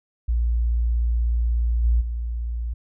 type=tone with level steps; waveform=sine; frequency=58.27 Hz; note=A#1; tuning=in tune; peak=-18 / -15 / -24 dBFS; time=0.28-2.74 s; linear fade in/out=10 ms; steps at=1.83 / 2 s; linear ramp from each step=20 ms; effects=none